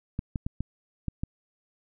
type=clicks; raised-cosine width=5 ms; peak=-17 dBFS; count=6; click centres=0.191 / 0.358 / 0.465 / 0.606 / 1.083 / 1.235 s; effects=none